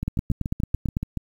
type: two click trains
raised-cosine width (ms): 5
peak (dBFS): -11 / -14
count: 9 / 9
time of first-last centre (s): 0.08-0.969 / 0.03-1.173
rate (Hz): 9 / 7
effects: 8-bit